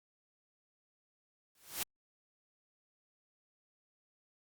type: noise with exponential growth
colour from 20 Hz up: white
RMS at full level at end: -33 dBFS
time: 1.55-1.83 s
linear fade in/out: 2 ms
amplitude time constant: 59 ms
effects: Opus 48 kbps